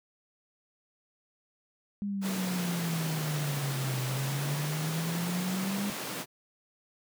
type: exponential two-way sweep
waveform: sine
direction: down then up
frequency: 204.4 to 127.8 to 204.4 Hz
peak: -30 dBFS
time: 2.02-5.9 s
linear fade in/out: 0 ms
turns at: 4.02 s
type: high-pass noise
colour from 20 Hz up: pink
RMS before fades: -37 dBFS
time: 2.21-6.26 s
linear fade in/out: 50 ms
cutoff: 120 Hz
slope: 96 dB/octave
effects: none